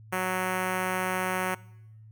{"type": "tone with notch filter", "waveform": "5% pulse", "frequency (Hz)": 185, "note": "F#3", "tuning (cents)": 0, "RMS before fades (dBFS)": -29, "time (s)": [0.12, 1.55], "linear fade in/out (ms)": 10, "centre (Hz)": 4900, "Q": 1.1, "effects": ["noise-tail reverb RT60 0.9 s tail -22 dB re dry", "added 109 Hz sine -47 dBFS peak until 2.11 s"]}